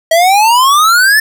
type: exponential sweep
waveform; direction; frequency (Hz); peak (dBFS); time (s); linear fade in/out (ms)
square; up; 640 to 1786; -6; 0.11-1.2; 5
effects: none